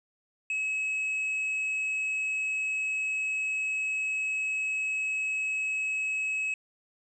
triangle tone, 2570 Hz, E7, 45 cents flat, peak -26 dBFS, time 0.5-6.54 s, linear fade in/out 2 ms, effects resampled to 22050 Hz + 11-bit

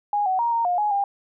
sine tone with pitch steps, 824 / 750 / 939 / 926 / 712 / 837 / 801 Hz, G#5 / F#5 / A#5 / A#5 / F5 / G#5 / G5, -14 / +23 / +12 / -12 / +33 / +13 / +37 cents, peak -19 dBFS, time 0.13-1.04 s, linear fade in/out 2 ms, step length 130 ms, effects none

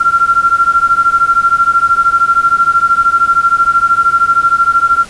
sine beating tone pair, 1367 / 1380 Hz, F6 / F6, -37 / -21 cents, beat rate 13 Hz, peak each -10 dBFS, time 0-5.05 s, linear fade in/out 10 ms, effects pink hiss -33 dBFS RMS until 5.09 s + resampled to 24000 Hz

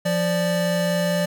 square tone pair together, 174.29 / 587.3 Hz, F3 / D5, -3 / 0 cents, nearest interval octave + major sixth, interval 2103 cents, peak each -23 dBFS, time 0.05-1.26 s, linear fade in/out 10 ms, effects none

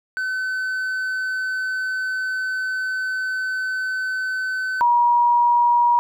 triangle / sine tone pair in turn, 1519 / 956.9 Hz, F#6 / A#5, +45 / +45 cents, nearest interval minor sixth, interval 800 cents, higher first, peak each -20 / -13 dBFS, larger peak second, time 0.17-4.81 / 4.81-5.99 s, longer first, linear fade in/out 0 ms, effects none

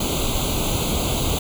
pink noise with comb filter, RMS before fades -22 dBFS, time 0-1.39 s, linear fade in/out 5 ms, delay 0.28 ms, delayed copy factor +1, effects none

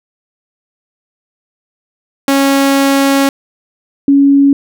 sawtooth / sine tone pair in turn, 275.2 / 279.2 Hz, C#4 / C#4, -12 / +13 cents, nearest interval unison, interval 25 cents, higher second, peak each -4 dBFS, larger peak neither, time 2.28-3.29 / 4.08-4.53 s, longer first, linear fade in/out 2 ms, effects none

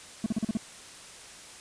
triangle tone bursts, 219.3 Hz, A3, 6 cents flat, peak -22 dBFS, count 6, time 0.24-0.572 s, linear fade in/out 2 ms, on 22 ms, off 40 ms, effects white hiss -47 dBFS RMS until 1.6 s + resampled to 22050 Hz

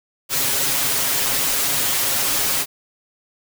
white noise with comb filter, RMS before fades -20 dBFS, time 0.29-2.66 s, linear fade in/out 50 ms, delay 7.3 ms, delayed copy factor +0.9, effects none

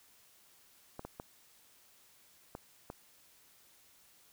clicks, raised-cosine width 1 ms, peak -28 dBFS, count 5, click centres 0.994 / 1.05 / 1.199 / 2.551 / 2.901 s, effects white hiss -64 dBFS RMS until 4.32 s

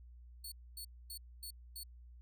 15% pulse tone bursts, 4418 Hz, C#8, 7 cents flat, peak -38 dBFS, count 5, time 0.44-1.835 s, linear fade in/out 5 ms, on 79 ms, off 250 ms, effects added 60 Hz sine -53 dBFS peak until 2.21 s

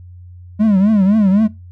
triangle tone with vibrato, 203.4 Hz, G#3, 36 cents flat, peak -7 dBFS, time 0.59-1.48 s, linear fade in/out 20 ms, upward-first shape triangle, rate 3.9 Hz, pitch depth 180 cents each way, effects noise-tail reverb RT60 0.2 s tail -19 dB re dry + added 89 Hz sine -34 dBFS peak until 1.71 s

